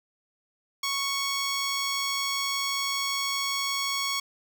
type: tone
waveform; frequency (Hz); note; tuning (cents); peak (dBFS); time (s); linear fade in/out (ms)
10% pulse; 1108.7; C#6; 0; -18; 0.83-4.2; 5
effects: none